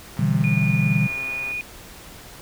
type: click train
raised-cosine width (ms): 0.5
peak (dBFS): -25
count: 180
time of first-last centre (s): 0.17-1.516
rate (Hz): 133
type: chord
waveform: sine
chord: E minor seventh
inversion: second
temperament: equal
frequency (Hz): 123.47 / 146.83 / 164.81 / 196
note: B2 / D3 / E3 / G3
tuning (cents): 0 / 0 / 0 / 0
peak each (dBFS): -23 / -21 / -23 / -23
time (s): 0.19-1.07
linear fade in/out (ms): 5
type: tone with pitch glide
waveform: sine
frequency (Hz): 2442 to 2459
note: D#7 to D#7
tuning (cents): -33 to -21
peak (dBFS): -25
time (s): 0.44-1.61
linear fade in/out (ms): 0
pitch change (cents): +12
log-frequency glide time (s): 1.08-1.3
effects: pink hiss -42 dBFS RMS until 2.41 s